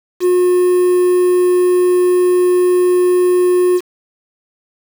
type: tone with quantisation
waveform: triangle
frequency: 360.2 Hz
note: F#4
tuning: 46 cents flat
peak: -7 dBFS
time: 0.2-3.81 s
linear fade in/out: 50 ms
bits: 5
effects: none